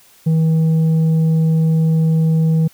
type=tone with tanh clipping; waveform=sine; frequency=160.6 Hz; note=E3; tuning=45 cents flat; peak=-12 dBFS; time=0.26-2.68 s; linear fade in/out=10 ms; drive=4 dB; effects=white hiss -49 dBFS RMS until 2.73 s